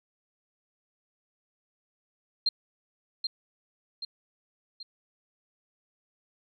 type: tone with echo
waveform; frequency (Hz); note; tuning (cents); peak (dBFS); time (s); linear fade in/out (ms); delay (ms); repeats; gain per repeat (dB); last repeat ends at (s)
sine; 4186; C8; 0; -21; 2.46-2.49; 5; 780; 3; -6; 4.83
effects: none